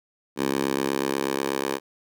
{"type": "tone with high-pass filter sweep", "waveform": "10% pulse", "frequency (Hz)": 68.2, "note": "C#2", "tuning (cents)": -28, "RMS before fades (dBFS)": -26, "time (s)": [0.36, 1.8], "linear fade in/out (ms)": 50, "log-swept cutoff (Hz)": [280, 440], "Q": 1.2, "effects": []}